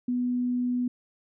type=tone; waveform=sine; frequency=246.9 Hz; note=B3; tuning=in tune; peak=-24 dBFS; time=0.08-0.88 s; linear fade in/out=5 ms; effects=none